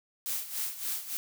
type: noise with tremolo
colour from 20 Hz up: blue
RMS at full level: -32 dBFS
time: 0.26-1.17 s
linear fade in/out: 0 ms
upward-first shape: sine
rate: 3.5 Hz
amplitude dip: 75%
effects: none